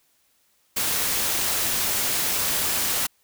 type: noise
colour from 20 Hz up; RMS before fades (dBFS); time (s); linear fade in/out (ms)
white; -24; 0.76-3.07; 10
effects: white hiss -65 dBFS RMS until 3.23 s